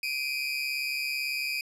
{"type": "tone pair together", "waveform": "30% pulse", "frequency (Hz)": [2356, 2494], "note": ["D7", "D#7"], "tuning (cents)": [5, 3], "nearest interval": "minor second", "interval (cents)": 98, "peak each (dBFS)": [-30, -29], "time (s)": [0.03, 1.61], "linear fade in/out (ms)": 2, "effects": ["low-pass 12000 Hz 12 dB/octave"]}